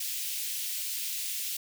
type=high-pass noise; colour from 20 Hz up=white; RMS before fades=-34 dBFS; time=0-1.57 s; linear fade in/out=5 ms; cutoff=2400 Hz; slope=24 dB/octave; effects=none